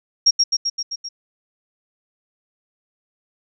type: tone with echo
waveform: sine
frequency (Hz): 5588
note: F8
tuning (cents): 0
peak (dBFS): -9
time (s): 0.26-0.31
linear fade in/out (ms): 10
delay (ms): 130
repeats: 6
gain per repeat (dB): -3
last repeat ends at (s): 1.09
effects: none